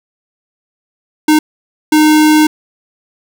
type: tone bursts at uneven times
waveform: square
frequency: 306.9 Hz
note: D#4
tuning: 24 cents flat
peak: -6 dBFS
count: 2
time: 1.28-1.39 / 1.92-2.47 s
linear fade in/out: 5 ms
effects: none